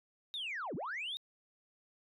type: linear two-way sweep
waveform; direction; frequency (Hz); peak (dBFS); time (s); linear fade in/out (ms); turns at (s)
sine; down then up; 3800 to 130.81 to 3800; -36; 0.34-1.17; 0; 0.75
effects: tanh soft clip ceiling -34 dBFS